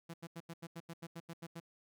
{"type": "tone bursts", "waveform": "sawtooth", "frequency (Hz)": 167.3, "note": "E3", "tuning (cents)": 26, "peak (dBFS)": -40, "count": 12, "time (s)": [0.09, 1.602], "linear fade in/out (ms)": 10, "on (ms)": 49, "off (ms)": 84, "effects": []}